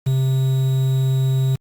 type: tone with quantisation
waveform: triangle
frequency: 132.1 Hz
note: C3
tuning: 17 cents sharp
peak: -13 dBFS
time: 0.06-1.56 s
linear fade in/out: 10 ms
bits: 6
effects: Opus 48 kbps